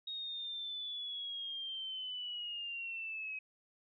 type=linear sweep; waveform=sine; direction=down; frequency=3756 to 2536 Hz; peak=-39 dBFS; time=0.07-3.39 s; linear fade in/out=5 ms; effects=none